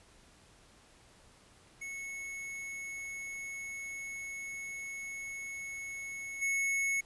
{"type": "tone with level steps", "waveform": "square", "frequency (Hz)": 2200, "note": "C#7", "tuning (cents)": -14, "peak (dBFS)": [-40, -30], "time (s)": [1.81, 7.01], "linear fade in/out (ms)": 10, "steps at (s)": 6.41, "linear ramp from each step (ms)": 20, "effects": ["pink hiss -61 dBFS RMS until 7.05 s", "resampled to 24000 Hz"]}